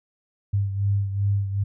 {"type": "beating tone pair", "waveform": "sine", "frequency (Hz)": [99.5, 102.1], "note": ["G2", "G#2"], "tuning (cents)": [26, -29], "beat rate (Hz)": 2.6, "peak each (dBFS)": [-21, -28], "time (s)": [0.53, 1.64], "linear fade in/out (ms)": 10, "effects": []}